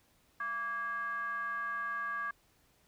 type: ring-modulated tone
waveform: triangle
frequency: 241.1 Hz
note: B3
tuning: 41 cents flat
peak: -29 dBFS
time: 0.4-2.31 s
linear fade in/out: 5 ms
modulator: 1400 Hz
effects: pink hiss -69 dBFS RMS until 2.87 s